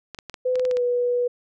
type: clicks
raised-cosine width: 0.2 ms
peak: -18 dBFS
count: 9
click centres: 0.147 / 0.188 / 0.297 / 0.342 / 0.556 / 0.596 / 0.652 / 0.712 / 0.77 s
type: tone with pitch glide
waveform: sine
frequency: 506 to 488.5 Hz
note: B4 to B4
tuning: +42 to -19 cents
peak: -19 dBFS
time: 0.45-1.28 s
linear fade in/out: 10 ms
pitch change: -61 cents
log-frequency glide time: 0.67-0.82 s
effects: none